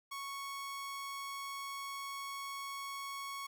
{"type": "tone", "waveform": "sawtooth", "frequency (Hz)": 1107, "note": "C#6", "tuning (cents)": -3, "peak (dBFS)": -37, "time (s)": [0.11, 3.47], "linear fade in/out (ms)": 10, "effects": []}